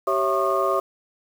sine tone cluster, 386.7 / 550 / 661 / 1087 / 1216 Hz, G4 / C#5 / E5 / C#6 / D#6, -24 / -14 / +5 / -34 / -40 cents, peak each -25 dBFS, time 0.07-0.8 s, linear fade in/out 5 ms, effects tanh soft clip ceiling -8 dBFS + 7-bit

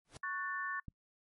pink noise with exponential growth, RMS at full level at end -46 dBFS, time 0.05-0.17 s, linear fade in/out 1 ms, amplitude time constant 26 ms
sine chord, F# minor, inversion second, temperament just, 1110 / 1480 / 1776 Hz, C#6 / F#6 / A6, +2 / 0 / +16 cents, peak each -40 / -43 / -39 dBFS, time 0.23-0.8 s, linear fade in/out 5 ms
click, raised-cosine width 5 ms, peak -33 dBFS, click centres 0.883 s
effects noise-tail reverb RT60 0.1 s tail -26 dB re dry + MP3 48 kbps

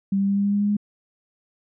sine tone with pitch steps, 196 / 197.48 / 198.97 / 200.5 / 202 / 203.5 / 205 / 206.6 Hz, G3 / G3 / G3 / G3 / G#3 / G#3 / G#3 / G#3, 0 / +13 / +26 / +39 / -48 / -35 / -22 / -9 cents, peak -18 dBFS, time 0.12-0.768 s, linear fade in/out 5 ms, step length 81 ms, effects none

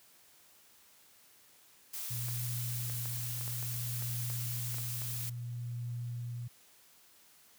blue noise, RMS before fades -40 dBFS, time 1.93-5.3 s, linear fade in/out 10 ms
sine tone with tremolo, 120 Hz, B2, 49 cents flat, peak -35 dBFS, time 2.1-6.48 s, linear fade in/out 10 ms, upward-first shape triangle, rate 0.59 Hz, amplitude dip 35%
clicks, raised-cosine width 0.5 ms, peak -33 dBFS, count 11, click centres 2.285 / 2.899 / 3.057 / 3.411 / 3.478 / 3.628 / 4.023 / 4.301 / 4.744 / 4.784 / 5.018 s
effects white hiss -62 dBFS RMS until 7.58 s + high-pass 60 Hz 12 dB/octave

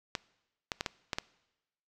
clicks, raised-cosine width 0.2 ms, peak -14 dBFS, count 6, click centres 0.152 / 0.718 / 0.809 / 0.862 / 1.132 / 1.185 s, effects noise-tail reverb RT60 1.0 s tail -22 dB re dry

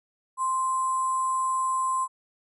sine tone with sample-and-hold, 1046.5 Hz, C6, in tune, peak -23 dBFS, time 0.37-2.08 s, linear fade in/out 50 ms, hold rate 8820 Hz, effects resampled to 32000 Hz

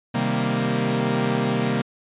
sawtooth chord, C minor seventh, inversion none, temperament equal, 130.81 / 155.56 / 196 / 233.1 Hz, C3 / Eb3 / G3 / Bb3, 0 / 0 / 0 / 0 cents, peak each -22 / -25 / -23 / -20 dBFS, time 0.14-1.82 s, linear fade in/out 10 ms, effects resampled to 8000 Hz

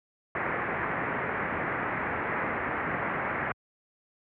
white low-pass noise, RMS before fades -31 dBFS, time 0.35-3.52 s, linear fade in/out 2 ms, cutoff 2100 Hz, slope 48 dB/octave, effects high-pass 80 Hz 12 dB/octave

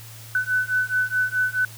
sine beating tone pair, 1500 / 1504.7 Hz, F#6 / F#6, +23 / +29 cents, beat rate 4.7 Hz, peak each -23 dBFS, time 0.35-1.65 s, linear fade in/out 2 ms, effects added 112 Hz sine -41 dBFS peak until 1.77 s + white hiss -44 dBFS RMS until 1.77 s

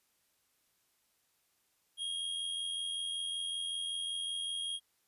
square tone with amplitude modulation, 3262 Hz, G#7, 32 cents flat, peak -34 dBFS, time 1.97-4.8 s, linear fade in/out 50 ms, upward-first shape sine, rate 85.3 Hz, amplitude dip 40%, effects white hiss -75 dBFS RMS until 5.07 s + resampled to 32000 Hz

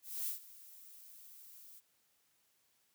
violet noise with ADSR envelope, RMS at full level -37 dBFS, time 0.02-1.81 s, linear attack 250 ms, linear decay 120 ms, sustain -19 dB, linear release 30 ms, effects white hiss -75 dBFS RMS until 2.94 s + high-pass 60 Hz 12 dB/octave

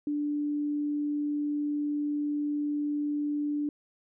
sine tone, 293.7 Hz, D4, in tune, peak -27 dBFS, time 0.07-3.69 s, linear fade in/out 2 ms, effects none

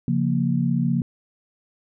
sine chord, Bb minor, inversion first, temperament equal, 138.59 / 174.61 / 233.1 Hz, Db3 / F3 / Bb3, 0 / 0 / 0 cents, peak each -23 dBFS, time 0.08-1.02 s, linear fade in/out 2 ms, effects none

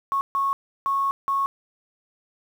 sine tone bursts at uneven times, 1100 Hz, C#6, 14 cents flat, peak -20 dBFS, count 4, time 0.12-0.21 / 0.35-0.53 / 0.86-1.11 / 1.28-1.46 s, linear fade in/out 0 ms, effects 8-bit

